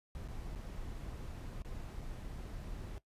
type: noise with dropouts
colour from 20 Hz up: brown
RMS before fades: -44 dBFS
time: 0.15-2.98 s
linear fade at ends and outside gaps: 0 ms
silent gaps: 0.277-0.286 / 0.55-0.557 / 1.62-1.648 / 2.011-2.015 s
effects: noise-tail reverb RT60 0.1 s tail -17 dB re dry + resampled to 32000 Hz